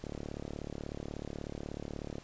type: click train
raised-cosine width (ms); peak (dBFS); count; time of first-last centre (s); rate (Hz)
2; -26; 79; 0.04-2.183; 36.4
effects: pink hiss -56 dBFS RMS until 2.23 s + resampled to 16000 Hz